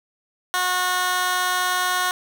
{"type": "tone with high-pass filter", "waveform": "15% pulse", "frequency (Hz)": 364.1, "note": "F#4", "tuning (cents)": -28, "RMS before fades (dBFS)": -22, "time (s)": [0.54, 2.11], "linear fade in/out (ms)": 0, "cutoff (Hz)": 1100, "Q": 0.91, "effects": []}